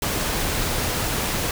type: noise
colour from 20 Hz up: pink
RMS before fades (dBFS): -24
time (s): 0.02-1.51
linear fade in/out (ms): 2
effects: none